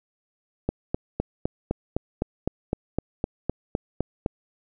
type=click train; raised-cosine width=2 ms; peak=-10 dBFS; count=15; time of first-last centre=0.69-4.261 s; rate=3.92 Hz; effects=none